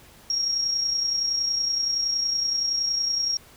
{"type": "tone with amplitude modulation", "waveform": "sine", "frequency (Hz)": 5588, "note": "F8", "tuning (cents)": 0, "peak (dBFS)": -20, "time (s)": [0.3, 3.37], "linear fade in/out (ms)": 2, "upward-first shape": "sine", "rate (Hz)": 30.7, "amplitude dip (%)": 45, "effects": ["pink hiss -51 dBFS RMS until 3.56 s"]}